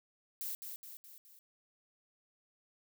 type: noise with echo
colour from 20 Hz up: violet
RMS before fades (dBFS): -40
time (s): 0.41-0.55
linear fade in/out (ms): 0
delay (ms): 210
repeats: 4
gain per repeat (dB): -5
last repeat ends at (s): 1.39
effects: none